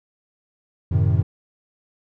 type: chord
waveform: triangle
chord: F# diminished seventh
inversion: none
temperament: equal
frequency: 92.5 / 110 / 130.81 / 155.56 Hz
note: F#2 / A2 / C3 / Eb3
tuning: 0 / 0 / 0 / 0 cents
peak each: -17 / -19 / -21 / -22 dBFS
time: 0.91-1.23 s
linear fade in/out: 10 ms
effects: none